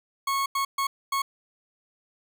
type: tone bursts at uneven times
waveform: 40% pulse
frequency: 1099 Hz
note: C#6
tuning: 15 cents flat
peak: -23 dBFS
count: 4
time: 0.27-0.46 / 0.55-0.65 / 0.78-0.87 / 1.12-1.22 s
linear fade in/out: 5 ms
effects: 10-bit